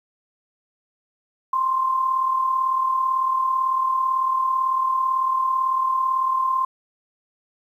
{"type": "tone with amplitude modulation", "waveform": "sine", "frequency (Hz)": 1050, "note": "C6", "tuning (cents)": 6, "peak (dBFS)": -16, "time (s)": [1.53, 6.65], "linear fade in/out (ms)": 5, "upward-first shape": "sine", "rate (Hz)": 38, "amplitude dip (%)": 50, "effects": ["9-bit"]}